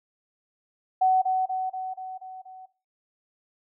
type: tone with echo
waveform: sine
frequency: 750 Hz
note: F#5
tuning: 23 cents sharp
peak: -17 dBFS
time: 1.01-1.22 s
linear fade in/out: 10 ms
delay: 240 ms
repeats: 6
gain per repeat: -4 dB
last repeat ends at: 2.66 s
effects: noise-tail reverb RT60 0.3 s tail -17 dB re dry